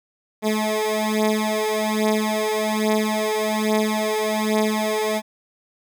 15% pulse beating tone pair, 214.7 / 215.9 Hz, A3 / A3, -42 / -33 cents, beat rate 1.2 Hz, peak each -16 dBFS, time 0.42-5.22 s, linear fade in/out 50 ms, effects none

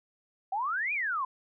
sine exponential two-way sweep, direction up then down, 740 to 2498 to 993 Hz, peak -28 dBFS, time 0.52-1.25 s, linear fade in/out 5 ms, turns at 0.93 s, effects none

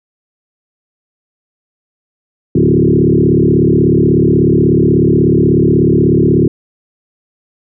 sine tone with frequency modulation, 253.9 Hz, B3, 48 cents sharp, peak -6 dBFS, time 2.55-6.48 s, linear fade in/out 5 ms, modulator 36.4 Hz, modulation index 3.9, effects none

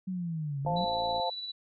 sine linear two-way sweep, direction down then up, 190 to 135.6 to 190 Hz, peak -31 dBFS, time 0.07-0.85 s, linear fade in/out 10 ms, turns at 0.61 s
click train, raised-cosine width 2 ms, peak -32 dBFS, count 32, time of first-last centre 0.65-1.199 s, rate 56.5 Hz
sine chord, F major, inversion second, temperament equal, 523.3 / 698.5 / 880 Hz, C5 / F5 / A5, 0 / 0 / 0 cents, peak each -34 / -32 / -32 dBFS, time 0.66-1.3 s, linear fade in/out 5 ms
sine tone with tremolo, 3951 Hz, B7, in tune, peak -34 dBFS, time 0.76-1.52 s, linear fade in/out 10 ms, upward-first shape sine, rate 18 Hz, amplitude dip 40%
effects none

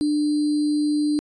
sine tone with sample-and-hold, 297.8 Hz, D4, 24 cents sharp, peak -18 dBFS, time 0.01-1.19 s, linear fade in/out 0 ms, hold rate 4410 Hz, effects resampled to 22050 Hz

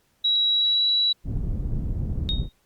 sine tone with pitch glide, 3879 to 3917 Hz, B7 to B7, -32 to -15 cents, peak -18 dBFS, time 0.24-1.13 s, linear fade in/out 10 ms, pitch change +17 cents, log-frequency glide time 0.5-0.85 s
pink low-pass noise, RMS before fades -26 dBFS, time 1.24-2.49 s, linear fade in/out 50 ms, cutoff 150 Hz, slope 12 dB/octave
sine tone with exponential decay, 3729 Hz, A#7, in tune, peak -21 dBFS, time 2.29-2.52 s, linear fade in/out 0 ms, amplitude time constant 50 ms
effects pink hiss -66 dBFS RMS until 2.65 s + Opus 48 kbps

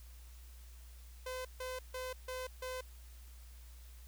sawtooth tone bursts, 511 Hz, C5, 41 cents flat, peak -36 dBFS, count 5, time 1.26-2.81 s, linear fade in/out 5 ms, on 190 ms, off 150 ms, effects added 60 Hz sine -51 dBFS peak until 4.07 s + white hiss -63 dBFS RMS until 4.07 s

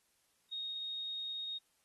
sine tone, 3729 Hz, A#7, in tune, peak -38 dBFS, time 0.51-1.59 s, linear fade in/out 20 ms, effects white hiss -75 dBFS RMS until 1.84 s + AAC 32 kbps

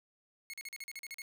sawtooth tone bursts, 2175 Hz, C#7, 33 cents flat, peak -38 dBFS, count 10, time 0.5-1.219 s, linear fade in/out 0 ms, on 35 ms, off 41 ms, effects none

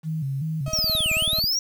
sine tone with vibrato, 146.83 Hz, D3, in tune, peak -24 dBFS, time 0.03-0.71 s, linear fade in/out 50 ms, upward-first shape square, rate 2.6 Hz, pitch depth 130 cents each way
35% pulse tone with tremolo, 635 Hz, D#5, 35 cents sharp, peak -29 dBFS, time 0.66-1.4 s, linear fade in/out 5 ms, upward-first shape sine, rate 4.4 Hz, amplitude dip 55%
click train, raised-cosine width 5 ms, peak -20 dBFS, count 15, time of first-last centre 0.68-1.441 s, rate 18.4 Hz
square linear two-way sweep, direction down then up, 5780 to 2349 to 5780 Hz, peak -21 dBFS, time 0.73-1.59 s, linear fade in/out 2 ms, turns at 1.13 s
effects 9-bit

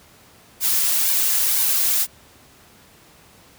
blue noise with flanger, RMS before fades -19 dBFS, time 0.6-2.07 s, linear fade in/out 50 ms, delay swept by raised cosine 1.5 to 3.3 ms, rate 2 Hz, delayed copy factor -0.6, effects pink hiss -50 dBFS RMS until 3.58 s + high-pass 60 Hz 12 dB/octave

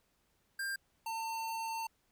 square tone pair in turn, 1594 / 901.1 Hz, G6 / A5, +28 / +41 cents, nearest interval minor seventh, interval 987 cents, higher first, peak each -36 / -37 dBFS, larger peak first, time 0.59-0.76 / 1.06-1.87 s, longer second, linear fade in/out 5 ms, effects pink hiss -75 dBFS RMS until 2.11 s

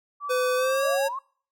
sine tone with vibrato, 1154 Hz, D6, 31 cents flat, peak -29 dBFS, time 0.2-0.98 s, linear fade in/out 50 ms, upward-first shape sine, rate 19 Hz, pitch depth 8 cents each way
square tone with pitch glide, 504 to 549.6 Hz, B4 to C#5, +35 to -15 cents, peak -23 dBFS, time 0.29-1.09 s, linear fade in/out 20 ms, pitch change +150 cents, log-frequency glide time 0.56-0.84 s
sine exponential sweep, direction up, 574 to 1125 Hz, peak -29 dBFS, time 0.83-1.19 s, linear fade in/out 5 ms
effects noise-tail reverb RT60 0.5 s tail -26 dB re dry

